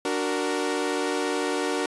sawtooth chord, D augmented, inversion none, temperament equal with one note detuned, 293.7 / 371.9 / 466.2 Hz, D4 / F#4 / A#4, 0 / +9 / 0 cents, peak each -25 dBFS, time 0.05-1.86 s, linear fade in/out 2 ms, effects resampled to 24000 Hz

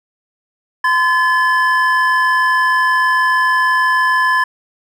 triangle tone pair together, 1024.5 / 1723 Hz, C6 / A6, -37 / -37 cents, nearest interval major sixth, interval 900 cents, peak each -12 dBFS, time 0.84-4.44 s, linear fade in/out 5 ms, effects none

